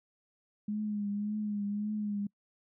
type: tone with vibrato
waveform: sine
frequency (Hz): 207.7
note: G#3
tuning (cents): 0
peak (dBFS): -31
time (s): 0.68-2.27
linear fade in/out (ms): 5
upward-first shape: triangle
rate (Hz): 1.8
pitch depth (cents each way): 50
effects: noise-tail reverb RT60 0.1 s tail -26 dB re dry